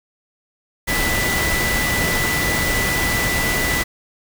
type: tone in noise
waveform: sine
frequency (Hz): 1983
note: B6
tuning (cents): +7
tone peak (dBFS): -21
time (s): 0.87-3.84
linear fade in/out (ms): 20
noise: pink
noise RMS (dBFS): -21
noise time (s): 0.87-3.84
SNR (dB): -3
effects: none